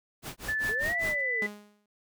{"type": "noise with tremolo", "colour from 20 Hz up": "pink", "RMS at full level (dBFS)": -37, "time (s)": [0.22, 1.22], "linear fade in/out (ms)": 50, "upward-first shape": "sine", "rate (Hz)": 5, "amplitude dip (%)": 100}
{"type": "tone with pitch glide", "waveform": "sine", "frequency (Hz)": [1746, 1994.1], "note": ["A6", "B6"], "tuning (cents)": [-14, 16], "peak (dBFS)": -27, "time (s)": [0.48, 1.47], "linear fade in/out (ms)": 10, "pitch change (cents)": 230, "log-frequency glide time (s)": [0.77, 0.99]}
{"type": "linear two-way sweep", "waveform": "sine", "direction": "up then down", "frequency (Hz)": [406.4, 710, 406.4], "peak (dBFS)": -36, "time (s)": [0.69, 1.46], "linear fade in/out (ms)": 0, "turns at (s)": 0.93}
{"type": "tone with exponential decay", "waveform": "sawtooth", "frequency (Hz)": 207.4, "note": "G#3", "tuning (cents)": -2, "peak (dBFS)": -29, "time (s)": [1.42, 1.86], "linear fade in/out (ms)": 2, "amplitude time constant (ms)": 94}
{"effects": []}